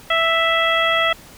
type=harmonic tone; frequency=659.3 Hz; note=E5; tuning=in tune; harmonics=1 / 2 / 3 / 4 / 5; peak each=-21 / -20 / -20 / -25 / -22 dBFS; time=0.1-1.13 s; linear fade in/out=5 ms; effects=pink hiss -43 dBFS RMS until 1.37 s